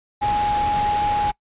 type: tone in noise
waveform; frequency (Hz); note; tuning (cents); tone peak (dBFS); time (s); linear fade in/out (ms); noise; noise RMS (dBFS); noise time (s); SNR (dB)
sine; 830.6; G#5; 0; -18; 0.21-1.32; 20; pink; -29; 0.21-1.32; +8
effects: noise-tail reverb RT60 0.1 s tail -22 dB re dry + resampled to 8000 Hz